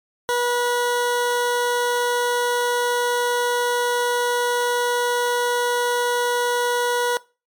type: tone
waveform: 20% pulse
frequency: 485.4 Hz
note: B4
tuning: 30 cents flat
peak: -14 dBFS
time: 0.29-7.17 s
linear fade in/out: 0 ms
effects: noise-tail reverb RT60 0.3 s tail -21 dB re dry + MP3 96 kbps